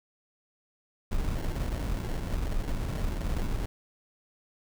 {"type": "noise with sample-and-hold", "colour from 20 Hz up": "brown", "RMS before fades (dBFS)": -30, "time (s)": [1.11, 3.66], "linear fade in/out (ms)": 10, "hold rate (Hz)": 1225, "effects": []}